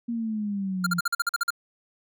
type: exponential sweep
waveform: sine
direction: down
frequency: 237.5 to 171.3 Hz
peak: -26 dBFS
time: 0.08-1 s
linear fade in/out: 10 ms
type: tone bursts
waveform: square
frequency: 1396.9 Hz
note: F6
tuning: in tune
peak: -22 dBFS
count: 10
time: 0.84-1.505 s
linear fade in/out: 5 ms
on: 26 ms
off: 45 ms
effects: none